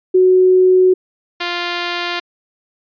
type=tone pair in turn; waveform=sine / 5% pulse; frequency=370 / 349.2 Hz; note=F#4 / F4; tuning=0 / 0 cents; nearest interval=minor second; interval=100 cents; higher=first; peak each=-7 dBFS; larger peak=neither; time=0.14-0.94 / 1.4-2.2 s; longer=neither; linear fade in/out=10 ms; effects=resampled to 11025 Hz